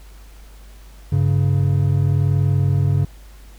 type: tone pair together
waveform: triangle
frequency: 98.5 / 139.42 Hz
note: G2 / C#3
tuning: +9 / +10 cents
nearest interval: tritone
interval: 601 cents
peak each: -15 dBFS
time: 1.12-3.05 s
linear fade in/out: 5 ms
effects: added 50 Hz sine -39 dBFS peak until 3.58 s + pink hiss -50 dBFS RMS until 3.58 s